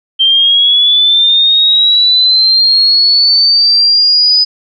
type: linear sweep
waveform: sine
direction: up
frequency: 3136 to 5000 Hz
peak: -5 dBFS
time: 0.19-4.45 s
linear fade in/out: 20 ms
effects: none